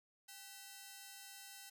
5% pulse ring-modulated tone, 1158 Hz, D6, 25 cents flat, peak -37 dBFS, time 0.28-1.7 s, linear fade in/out 10 ms, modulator 357 Hz, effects none

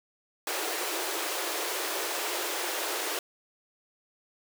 pink high-pass noise, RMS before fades -32 dBFS, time 0.47-3.19 s, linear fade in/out 2 ms, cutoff 320 Hz, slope 96 dB/octave, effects none

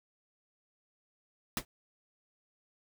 pink noise with exponential decay, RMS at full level -27 dBFS, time 1.57-1.65 s, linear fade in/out 1 ms, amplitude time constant 16 ms, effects none

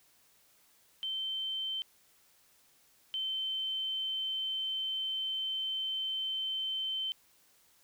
sine tone pair in turn, 3100 / 3088 Hz, G7 / G7, -20 / -27 cents, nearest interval unison, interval 7 cents, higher first, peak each -33 / -32 dBFS, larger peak second, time 1.03-1.82 / 3.14-7.12 s, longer second, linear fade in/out 0 ms, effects white hiss -66 dBFS RMS until 7.83 s

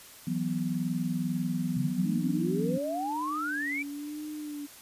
sine chord, E suspended second, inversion none, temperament equal, 164.81 / 185 / 246.9 Hz, E3 / F#3 / B3, 0 / 0 / 0 cents, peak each -32 dBFS, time 0.27-2.78 s, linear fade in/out 5 ms
sine exponential sweep, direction up, 130 to 2375 Hz, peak -30 dBFS, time 1.76-3.83 s, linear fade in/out 10 ms
sine tone with vibrato, 293.7 Hz, D4, in tune, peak -35 dBFS, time 2.04-4.67 s, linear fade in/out 20 ms, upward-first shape sine, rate 1 Hz, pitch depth 57 cents each way
effects white hiss -50 dBFS RMS until 4.81 s + resampled to 32000 Hz

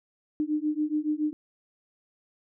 sine beating tone pair, 299.7 / 306.8 Hz, D4 / D#4, +35 / -24 cents, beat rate 7.1 Hz, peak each -28 dBFS, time 0.4-1.33 s, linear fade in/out 0 ms, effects none

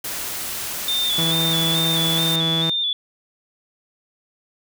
white noise, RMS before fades -28 dBFS, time 0.04-2.36 s, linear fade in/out 5 ms
sine tone with vibrato, 3527 Hz, A7, 3 cents sharp, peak -19 dBFS, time 0.88-2.93 s, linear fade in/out 2 ms, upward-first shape square, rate 2.3 Hz, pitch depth 40 cents each way
sawtooth tone, 163.4 Hz, E3, 15 cents flat, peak -18 dBFS, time 1.18-2.7 s, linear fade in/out 5 ms
effects none

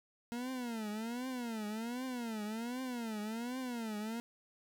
40% pulse tone with vibrato, 233.1 Hz, A#3, in tune, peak -37 dBFS, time 0.32-4.2 s, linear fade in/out 0 ms, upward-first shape triangle, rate 1.3 Hz, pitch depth 210 cents each way, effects 12-bit

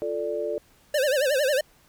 sine chord, D minor, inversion first, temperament equal, 349.2 / 440 / 587.3 Hz, F4 / A4 / D5, 0 / 0 / 0 cents, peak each -33 / -29 / -29 dBFS, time 0.02-0.58 s, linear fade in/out 0 ms
square tone with vibrato, 556 Hz, C#5, 5 cents sharp, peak -21 dBFS, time 0.94-1.61 s, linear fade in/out 5 ms, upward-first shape sine, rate 11 Hz, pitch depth 160 cents each way
effects pink hiss -59 dBFS RMS until 1.88 s

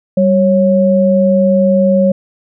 sine tone pair together, 194.5 / 550.1 Hz, G3 / C#5, -13 / -13 cents, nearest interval octave + tritone, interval 1800 cents, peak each -10 dBFS, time 0.17-2.12 s, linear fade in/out 5 ms, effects none

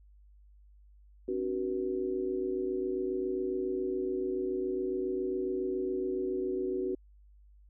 sine tone cluster, 266.8 / 294 / 374.5 / 482.1 Hz, C4 / D4 / F#4 / B4, +34 / +2 / +21 / -42 cents, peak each -39 / -40 / -31 / -40 dBFS, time 1.28-6.95 s, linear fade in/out 5 ms, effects added 50 Hz sine -55 dBFS peak until 7.69 s

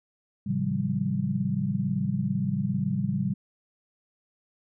sine tone cluster, 108.8 / 135.8 / 159 / 179.1 / 196.9 Hz, A2 / C#3 / D#3 / F3 / G3, -19 / -35 / +38 / +44 / +8 cents, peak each -34 / -30 / -34 / -32 / -28 dBFS, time 0.46-3.34 s, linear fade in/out 10 ms, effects none

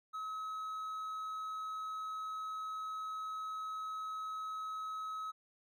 triangle tone, 1282 Hz, E6, 49 cents flat, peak -37 dBFS, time 0.13-5.32 s, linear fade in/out 20 ms, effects none

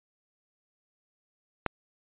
click, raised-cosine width 0.5 ms, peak -11 dBFS, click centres 1.663 s, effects resampled to 8000 Hz

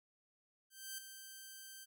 5% pulse tone with ADSR envelope, 1561 Hz, G6, 8 cents flat, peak -31 dBFS, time 0.7-1.86 s, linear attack 280 ms, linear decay 6 ms, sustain -9 dB, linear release 29 ms, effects none

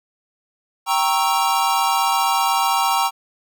square chord, G diminished seventh, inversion none, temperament equal with one note detuned, 784 / 932.3 / 1100.4 / 1318.5 Hz, G5 / Bb5 / Db6 / Fb6, 0 / 0 / -13 / 0 cents, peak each -22 / -21 / -24 / -25 dBFS, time 0.86-3.11 s, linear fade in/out 50 ms, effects none

